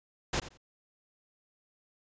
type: noise with echo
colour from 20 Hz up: pink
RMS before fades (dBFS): -30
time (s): 0.33-0.4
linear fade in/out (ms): 5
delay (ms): 87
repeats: 2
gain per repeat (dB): -15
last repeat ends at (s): 0.574
effects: resampled to 16000 Hz